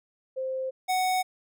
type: tone pair in turn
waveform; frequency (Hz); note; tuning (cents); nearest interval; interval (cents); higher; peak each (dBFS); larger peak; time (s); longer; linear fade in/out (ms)
sine / square; 523.3 / 742.2; C5 / F#5; 0 / +5; tritone; 605; second; -28 / -24; second; 0.36-0.71 / 0.88-1.23; neither; 20
effects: none